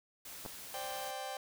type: noise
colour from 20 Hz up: white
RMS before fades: -48 dBFS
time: 0.25-1.11 s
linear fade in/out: 5 ms
type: clicks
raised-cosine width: 1 ms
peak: -32 / -28 dBFS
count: 2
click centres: 0.452 / 0.461 s
type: chord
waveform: sawtooth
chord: C suspended second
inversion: none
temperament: just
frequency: 523.3 / 588.7 / 784.9 Hz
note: C5 / D5 / G5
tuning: 0 / +4 / +2 cents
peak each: -42 / -42 / -37 dBFS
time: 0.74-1.37 s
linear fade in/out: 2 ms
effects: none